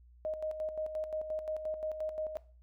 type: tone with tremolo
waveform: sine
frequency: 622.3 Hz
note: D#5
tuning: in tune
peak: -32 dBFS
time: 0.25-2.37 s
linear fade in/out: 0 ms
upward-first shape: square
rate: 5.7 Hz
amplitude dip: 55%
effects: noise-tail reverb RT60 0.4 s tail -19 dB re dry + added 60 Hz sine -56 dBFS peak until 2.62 s